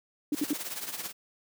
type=tone bursts; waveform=sine; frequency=294.8 Hz; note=D4; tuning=7 cents sharp; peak=-24 dBFS; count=3; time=0.32-0.532 s; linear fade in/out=2 ms; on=28 ms; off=64 ms
type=noise with tremolo; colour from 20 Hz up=white; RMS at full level=-34 dBFS; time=0.32-1.13 s; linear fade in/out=50 ms; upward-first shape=triangle; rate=18 Hz; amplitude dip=75%
effects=high-pass 150 Hz 12 dB/octave